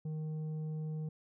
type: tone with tanh clipping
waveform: sine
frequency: 155.56 Hz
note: D#3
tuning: in tune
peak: -37 dBFS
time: 0.05-1.09 s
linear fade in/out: 5 ms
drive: 6 dB
effects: none